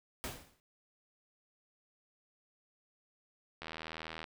pink noise with exponential decay, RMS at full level -37 dBFS, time 0.24-0.6 s, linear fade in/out 0 ms, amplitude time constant 77 ms
click train, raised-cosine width 0.3 ms, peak -26 dBFS, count 51, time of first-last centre 3.62-4.242 s, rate 80.4 Hz
effects none

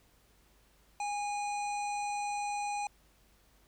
harmonic tone with a mistuned harmonic, 821 Hz, G#5, 20 cents flat, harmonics 1 / 3 / 5 / 7 / 9 / 10, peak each -33 / -42 / -51 / -49 / -51 / -52 dBFS, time 1-2.87 s, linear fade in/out 2 ms, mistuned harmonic 7, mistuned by +69 cents, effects added 50 Hz sine -67 dBFS peak until 3.67 s + pink hiss -67 dBFS RMS until 3.67 s

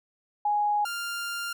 sine / sawtooth tone pair in turn, 830.6 / 1396.9 Hz, G#5 / F6, 0 / 0 cents, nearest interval major sixth, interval 900 cents, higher second, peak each -22 / -27 dBFS, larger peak first, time 0.45-0.85 / 0.85-1.53 s, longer second, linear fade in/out 5 ms, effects none

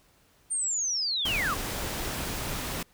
sine linear sweep, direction down, 8960 to 988 Hz, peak -26 dBFS, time 0.5-1.55 s, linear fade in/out 20 ms
pink noise, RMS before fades -33 dBFS, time 1.25-2.83 s, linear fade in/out 5 ms
effects pink hiss -63 dBFS RMS until 2.93 s

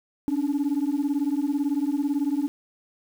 sine beating tone pair, 277.2 / 295.2 Hz, C#4 / D4, 0 / +9 cents, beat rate 18 Hz, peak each -23 dBFS, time 0.28-2.48 s, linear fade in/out 0 ms, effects tanh soft clip ceiling -19 dBFS + 8-bit

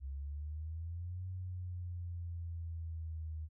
sine exponential two-way sweep, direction up then down, 66.6 to 92.6 to 78 Hz, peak -39 dBFS, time 0-3.49 s, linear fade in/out 50 ms, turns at 1.27 s, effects none

